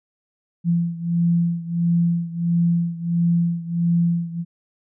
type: beating tone pair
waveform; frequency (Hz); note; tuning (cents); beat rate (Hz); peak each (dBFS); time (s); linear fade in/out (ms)
sine; 170 / 171.5; F3 / F3; -46 / -31; 1.5; -19 / -22; 0.64-4.45; 50
effects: none